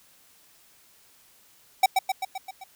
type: tone with echo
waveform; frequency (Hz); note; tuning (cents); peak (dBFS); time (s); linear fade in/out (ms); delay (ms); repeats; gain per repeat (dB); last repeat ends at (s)
square; 765; G5; -42; -15; 1.83-1.86; 5; 130; 6; -4; 2.64
effects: white hiss -58 dBFS RMS until 2.75 s